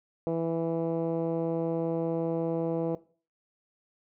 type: tone with low-pass filter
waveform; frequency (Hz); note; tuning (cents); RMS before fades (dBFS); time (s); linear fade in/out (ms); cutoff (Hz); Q
10% pulse; 165.2; E3; +4; -29; 0.27-2.95; 0; 520; 1.9
effects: noise-tail reverb RT60 0.4 s tail -19 dB re dry